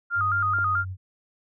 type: tone with vibrato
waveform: sine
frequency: 1318.5 Hz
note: E6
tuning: in tune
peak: -21 dBFS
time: 0.1-0.85 s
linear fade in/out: 50 ms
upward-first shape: square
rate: 4.6 Hz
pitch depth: 100 cents each way
type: tone with pitch glide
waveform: sine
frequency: 97.8 to 93.49 Hz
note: G2 to F#2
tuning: -4 to +18 cents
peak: -30 dBFS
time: 0.15-0.97 s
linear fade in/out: 50 ms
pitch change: -78 cents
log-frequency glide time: 0.55-0.82 s
type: clicks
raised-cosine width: 1 ms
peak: -26 / -32 dBFS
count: 2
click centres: 0.586 / 0.589 s
effects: none